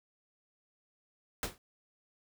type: noise with exponential decay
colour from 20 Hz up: pink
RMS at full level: -30 dBFS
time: 1.43-1.58 s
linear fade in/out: 1 ms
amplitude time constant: 32 ms
effects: none